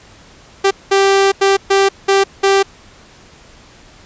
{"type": "tone bursts at uneven times", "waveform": "sawtooth", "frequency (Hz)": 392, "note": "G4", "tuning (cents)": 0, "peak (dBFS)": -5, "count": 6, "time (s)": [[0.64, 0.71], [0.91, 1.32], [1.41, 1.57], [1.7, 1.89], [2.08, 2.24], [2.43, 2.63]], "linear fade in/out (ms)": 10, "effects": ["pink hiss -43 dBFS RMS until 4.05 s", "resampled to 16000 Hz"]}